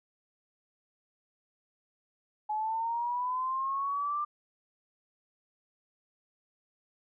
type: linear sweep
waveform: sine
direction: up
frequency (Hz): 845 to 1192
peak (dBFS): -29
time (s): 2.49-4.25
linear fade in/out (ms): 10
effects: none